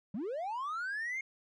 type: linear sweep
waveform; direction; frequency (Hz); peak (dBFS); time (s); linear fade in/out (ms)
triangle; up; 174.61 to 2167; -32; 0.14-1.21; 5
effects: tanh soft clip ceiling -29 dBFS + resampled to 22050 Hz